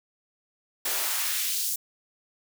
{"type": "noise with high-pass filter sweep", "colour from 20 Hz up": "white", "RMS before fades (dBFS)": -28, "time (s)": [0.85, 1.76], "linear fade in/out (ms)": 5, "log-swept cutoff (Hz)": [320, 7100], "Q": 0.98, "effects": []}